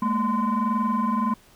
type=tone cluster; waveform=sine; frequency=210.3 / 231.8 / 1029 Hz; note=G#3 / A#3 / C6; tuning=+22 / -10 / -29 cents; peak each=-24 / -24 / -23 dBFS; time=0.02-1.34 s; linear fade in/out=5 ms; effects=tanh soft clip ceiling -16 dBFS + pink hiss -55 dBFS RMS until 1.55 s